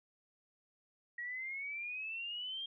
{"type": "exponential sweep", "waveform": "sine", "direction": "up", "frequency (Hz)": [1898, 3227], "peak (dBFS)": -39, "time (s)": [1.18, 2.66], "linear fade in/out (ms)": 5, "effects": []}